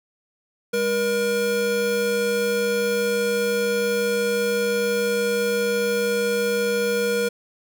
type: tone pair together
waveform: square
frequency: 202.2 / 476.5 Hz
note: G#3 / A#4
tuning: -46 / +38 cents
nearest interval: octave + minor third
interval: 1484 cents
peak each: -30 / -21 dBFS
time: 0.73-7.29 s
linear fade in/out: 10 ms
effects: none